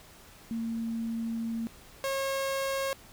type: tone pair in turn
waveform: sine / sawtooth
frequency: 228.2 / 542.8 Hz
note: A#3 / C#5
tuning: -37 / -36 cents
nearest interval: octave + minor third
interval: 1501 cents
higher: second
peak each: -30 / -25 dBFS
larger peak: second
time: 0.51-1.67 / 2.04-2.93 s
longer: first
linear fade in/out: 0 ms
effects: pink hiss -53 dBFS RMS until 3.12 s